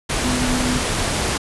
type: tone in noise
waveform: sine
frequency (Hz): 249.8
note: B3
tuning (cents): +20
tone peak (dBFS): -21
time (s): 0.24-0.79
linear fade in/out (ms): 10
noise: pink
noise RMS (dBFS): -21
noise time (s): 0.09-1.38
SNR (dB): -3
effects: resampled to 24000 Hz